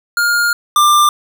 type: tone pair in turn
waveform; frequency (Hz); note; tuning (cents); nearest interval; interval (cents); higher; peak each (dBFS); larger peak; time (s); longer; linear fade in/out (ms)
square; 1414 / 1189; F6 / D6; +21 / +21; minor third; 300; first; -12 / -8; second; 0.17-0.53 / 0.76-1.09; first; 2
effects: none